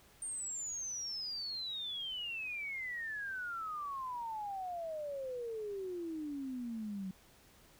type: exponential sweep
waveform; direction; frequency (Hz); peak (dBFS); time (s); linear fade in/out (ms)
sine; down; 8900 to 185; -38; 0.22-7.11; 2
effects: pink hiss -63 dBFS RMS until 7.79 s